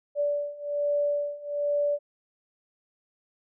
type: beating tone pair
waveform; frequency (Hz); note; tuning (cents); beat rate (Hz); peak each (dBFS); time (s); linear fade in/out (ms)
sine; 580 / 581.2; D5 / D5; -22 / -18; 1.2; -29 / -27; 0.15-1.99; 50
effects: none